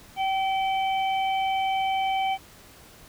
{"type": "harmonic tone", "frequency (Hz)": 770, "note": "G5", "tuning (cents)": -31, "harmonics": [1, 3, 4], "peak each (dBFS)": [-23, -33, -35], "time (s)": [0.16, 2.38], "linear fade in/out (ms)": 50, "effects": ["pink hiss -50 dBFS RMS until 3.08 s"]}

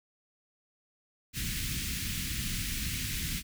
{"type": "band-stop noise", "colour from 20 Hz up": "pink", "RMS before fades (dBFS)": -34, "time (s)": [1.33, 3.43], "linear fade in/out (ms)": 50, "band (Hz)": [240, 1900], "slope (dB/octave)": 24, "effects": []}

